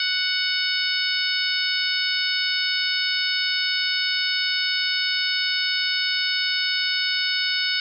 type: harmonic tone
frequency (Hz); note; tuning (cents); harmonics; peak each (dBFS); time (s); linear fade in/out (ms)
741; F#5; +2; 2 / 3 / 4 / 5 / 6 / 7; -28 / -28 / -28 / -28 / -28 / -28; 0-7.8; 2
effects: none